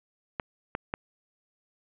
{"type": "clicks", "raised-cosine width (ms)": 0.5, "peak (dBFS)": -15, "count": 3, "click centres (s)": [0.398, 0.751, 0.939], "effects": ["resampled to 8000 Hz", "7-bit"]}